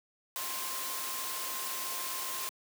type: tone in noise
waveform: sine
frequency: 1054 Hz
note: C6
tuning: 12 cents sharp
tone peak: -43 dBFS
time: 0.36-2.49 s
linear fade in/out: 0 ms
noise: white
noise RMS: -37 dBFS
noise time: 0.36-2.49 s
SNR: -9 dB
effects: high-pass 300 Hz 12 dB/octave